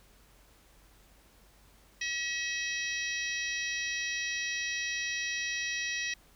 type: harmonic tone with a mistuned harmonic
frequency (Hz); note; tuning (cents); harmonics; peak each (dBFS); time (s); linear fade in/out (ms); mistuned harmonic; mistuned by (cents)
640; D#5; +49; 3 / 4 / 5 / 6 / 7 / 8 / 9; -35 / -37 / -43 / -41 / -47 / -45 / -40; 2.01-6.14; 5; 6; +29
effects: added 48 Hz sine -62 dBFS peak until 6.35 s + pink hiss -62 dBFS RMS until 6.35 s